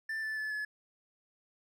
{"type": "tone with pitch steps", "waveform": "triangle", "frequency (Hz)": [1774, 1752.6, 1731.5, 1710.6], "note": ["A6", "A6", "A6", "A6"], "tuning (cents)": [14, -7, -28, -49], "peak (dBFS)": -32, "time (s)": [0.09, 0.65], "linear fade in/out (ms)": 5, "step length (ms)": 140, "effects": []}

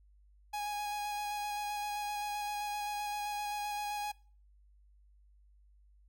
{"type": "tone with vibrato", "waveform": "45% pulse", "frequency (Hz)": 829, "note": "G#5", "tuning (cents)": -3, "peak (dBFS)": -35, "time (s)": [0.53, 4.12], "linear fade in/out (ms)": 10, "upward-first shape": "square", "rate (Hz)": 7.7, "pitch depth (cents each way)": 10, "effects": ["noise-tail reverb RT60 0.4 s tail -22 dB re dry", "added 50 Hz sine -60 dBFS peak until 6.08 s"]}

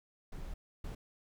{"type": "noise bursts at uneven times", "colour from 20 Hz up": "brown", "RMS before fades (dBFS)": -42, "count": 2, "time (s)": [[0.32, 0.54], [0.84, 0.95]], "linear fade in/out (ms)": 5, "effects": []}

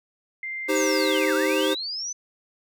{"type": "tone", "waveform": "sine", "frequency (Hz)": 2093, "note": "C7", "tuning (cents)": 0, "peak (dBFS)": -29, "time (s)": [0.43, 1.3], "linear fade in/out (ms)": 2}
{"type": "chord", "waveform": "square", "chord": "C minor", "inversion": "first", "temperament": "equal", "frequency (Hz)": [311.1, 392, 523.3], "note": ["Eb4", "G4", "C5"], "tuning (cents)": [0, 0, 0], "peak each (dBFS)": -26, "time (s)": [0.68, 1.75], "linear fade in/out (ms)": 20}
{"type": "linear two-way sweep", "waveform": "sine", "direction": "down then up", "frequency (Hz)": [7000, 1318.5, 6150], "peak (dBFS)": -28, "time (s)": [0.75, 2.13], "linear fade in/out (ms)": 10, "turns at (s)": 1.34}
{"effects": []}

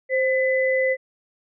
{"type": "tone pair together", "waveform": "sine", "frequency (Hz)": [523, 2007], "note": ["C5", "B6"], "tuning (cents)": [-1, 27], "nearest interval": "octave + major seventh", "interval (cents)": 2328, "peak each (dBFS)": [-19, -23], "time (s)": [0.09, 0.97], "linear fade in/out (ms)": 50, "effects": []}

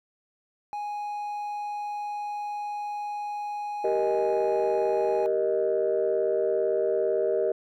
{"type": "tone", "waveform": "triangle", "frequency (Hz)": 829, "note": "G#5", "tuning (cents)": -3, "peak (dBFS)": -28, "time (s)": [0.73, 5.26], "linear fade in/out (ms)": 0}
{"type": "chord", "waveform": "sine", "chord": "Eb major", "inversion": "first", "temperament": "just", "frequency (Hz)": [388.9, 466.7, 622.3], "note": ["G4", "Bb4", "Eb5"], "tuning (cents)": [-14, 2, 0], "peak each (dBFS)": -26, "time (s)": [3.84, 7.52], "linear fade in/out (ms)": 5}
{"effects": ["tanh soft clip ceiling -15 dBFS"]}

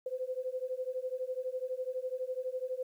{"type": "beating tone pair", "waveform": "sine", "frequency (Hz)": [506, 518], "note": ["B4", "C5"], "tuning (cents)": [42, -17], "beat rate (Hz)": 12, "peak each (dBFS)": [-37, -37], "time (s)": [0.06, 2.83], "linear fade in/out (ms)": 5, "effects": ["11-bit"]}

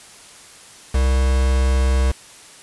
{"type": "tone with quantisation", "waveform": "triangle", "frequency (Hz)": 65.41, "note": "C2", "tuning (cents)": 0, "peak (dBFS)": -12, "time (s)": [0.94, 2.12], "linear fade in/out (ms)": 10, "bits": 4, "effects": ["white hiss -43 dBFS RMS until 2.62 s", "resampled to 24000 Hz"]}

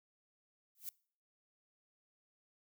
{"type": "noise with exponential growth", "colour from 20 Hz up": "violet", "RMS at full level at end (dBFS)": -39, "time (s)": [0.75, 0.89], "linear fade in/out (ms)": 1, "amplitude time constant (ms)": 30, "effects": ["noise-tail reverb RT60 0.5 s tail -24 dB re dry"]}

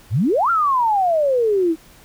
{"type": "exponential two-way sweep", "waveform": "sine", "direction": "up then down", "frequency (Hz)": [88.1, 1402, 311.4], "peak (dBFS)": -14, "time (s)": [0.1, 1.76], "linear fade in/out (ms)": 50, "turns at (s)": 0.5, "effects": ["pink hiss -48 dBFS RMS until 2.04 s"]}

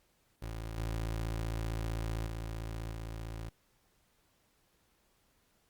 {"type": "tone with level steps", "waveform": "25% pulse", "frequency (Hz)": 55.5, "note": "A1", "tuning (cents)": 16, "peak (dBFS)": [-34, -30, -34, -36], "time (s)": [0.42, 3.49], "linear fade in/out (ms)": 5, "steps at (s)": [0.77, 2.26, 2.91], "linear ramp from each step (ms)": 10, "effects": ["pink hiss -72 dBFS RMS until 5.69 s", "Opus 48 kbps"]}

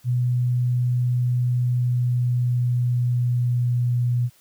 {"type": "tone with pitch glide", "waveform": "sine", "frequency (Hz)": [123.47, 121.91], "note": ["B2", "B2"], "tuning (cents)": [0, -22], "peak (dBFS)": -18, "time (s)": [0.04, 4.3], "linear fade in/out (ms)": 50, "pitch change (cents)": -22, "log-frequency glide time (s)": [1.46, 4], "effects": ["white hiss -57 dBFS RMS until 4.4 s"]}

